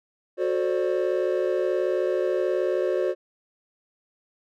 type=chord; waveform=triangle; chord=D dominant seventh; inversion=first; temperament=just; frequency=367.1 / 440.5 / 528.6 / 587.3 Hz; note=F#4 / A4 / C5 / D5; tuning=-14 / +2 / +18 / 0 cents; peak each=-23 / -29 / -25 / -27 dBFS; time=0.37-3.15 s; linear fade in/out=50 ms; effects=none